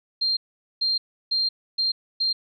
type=tone bursts at uneven times; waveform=sine; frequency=4186 Hz; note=C8; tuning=in tune; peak=-20 dBFS; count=5; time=0.21-0.37 / 0.81-0.98 / 1.31-1.49 / 1.78-1.92 / 2.2-2.33 s; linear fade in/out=10 ms; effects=none

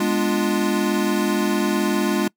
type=chord; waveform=square; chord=G# diminished seventh; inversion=none; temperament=equal; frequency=207.7 / 246.9 / 293.7 / 349.2 Hz; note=G#3 / B3 / D4 / F4; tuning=0 / 0 / 0 / 0 cents; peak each=-23 / -28 / -25 / -24 dBFS; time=0-2.28 s; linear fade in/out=5 ms; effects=noise-tail reverb RT60 0.1 s tail -24 dB re dry

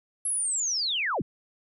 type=linear sweep; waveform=sine; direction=down; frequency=11175 to 77.8 Hz; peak=-25 dBFS; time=0.25-1.22 s; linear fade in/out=5 ms; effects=none

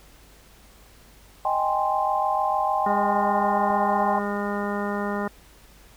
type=chord; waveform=sine; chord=Ab major seventh; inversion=second; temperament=equal; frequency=622.3 / 784 / 830.6 / 1046.5 Hz; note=Eb5 / G5 / Ab5 / C6; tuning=0 / 0 / 0 / 0 cents; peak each=-29 / -24 / -27 / -26 dBFS; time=1.45-4.19 s; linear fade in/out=2 ms
type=harmonic tone; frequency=203.8 Hz; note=G#3; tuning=32 cents flat; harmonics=1 / 2 / 3 / 4 / 5 / 6 / 7 / 9; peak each=-28 / -31 / -33 / -34 / -35 / -36 / -36 / -38 dBFS; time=2.86-5.28 s; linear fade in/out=5 ms
type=clicks; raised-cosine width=2 ms; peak=-31 dBFS; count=2; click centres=3.705 / 4.634 s
effects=added 50 Hz sine -53 dBFS peak until 5.96 s + pink hiss -53 dBFS RMS until 5.96 s

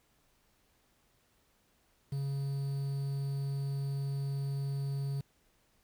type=tone with quantisation; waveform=triangle; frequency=138.59 Hz; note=C#3; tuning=in tune; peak=-30 dBFS; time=2.12-5.21 s; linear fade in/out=5 ms; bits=9; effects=pink hiss -71 dBFS RMS until 5.83 s

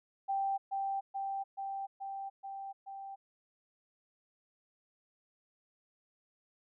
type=tone with echo; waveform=sine; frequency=784 Hz; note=G5; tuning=in tune; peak=-30 dBFS; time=0.28-0.58 s; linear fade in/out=20 ms; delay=430 ms; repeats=6; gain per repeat=-2 dB; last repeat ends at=3.16 s; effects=none

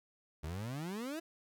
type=exponential sweep; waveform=30% pulse; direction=up; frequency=73 to 339.6 Hz; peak=-36 dBFS; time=0.43-1.2 s; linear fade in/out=10 ms; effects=13-bit

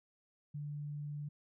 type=tone; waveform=sine; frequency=146.83 Hz; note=D3; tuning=in tune; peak=-39 dBFS; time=0.54-1.29 s; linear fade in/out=10 ms; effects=none

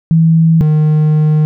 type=tone pair in turn; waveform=sine / triangle; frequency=162.9 / 153.34 Hz; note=E3 / D#3; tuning=-20 / -25 cents; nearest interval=minor second; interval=105 cents; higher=first; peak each=-5 dBFS; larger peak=neither; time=0.11-0.61 / 0.61-1.45 s; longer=second; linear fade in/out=0 ms; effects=none

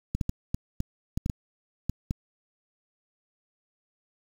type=clicks; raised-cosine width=5 ms; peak=-15 dBFS; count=10; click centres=0.15 / 0.212 / 0.294 / 0.545 / 0.804 / 1.175 / 1.261 / 1.298 / 1.896 / 2.109 s; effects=7-bit

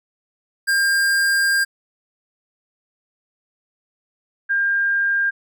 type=tone pair in turn; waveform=square / sine; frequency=1603 / 1603 Hz; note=G6 / G6; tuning=+38 / +38 cents; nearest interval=unison; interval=0 cents; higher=neither; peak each=-16 dBFS; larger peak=neither; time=0.67-1.65 / 4.49-5.31 s; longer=first; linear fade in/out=20 ms; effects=none

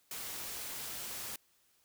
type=noise; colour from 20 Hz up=white; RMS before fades=-42 dBFS; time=0.11-1.36 s; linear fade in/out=2 ms; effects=white hiss -71 dBFS RMS until 1.84 s

